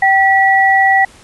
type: tone pair together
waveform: sine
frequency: 775 / 1943.3 Hz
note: G5 / B6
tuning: -20 / -28 cents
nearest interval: octave + major third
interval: 1592 cents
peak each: -10 dBFS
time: 0.02-1.05 s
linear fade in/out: 5 ms
effects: pink hiss -42 dBFS RMS until 1.23 s + resampled to 24000 Hz